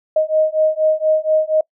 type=beating tone pair; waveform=sine; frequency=622.3 / 626.5 Hz; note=D#5 / D#5; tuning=0 / +12 cents; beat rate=4.2 Hz; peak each=-16 dBFS; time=0.16-1.61 s; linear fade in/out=5 ms; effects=noise-tail reverb RT60 0.1 s tail -25 dB re dry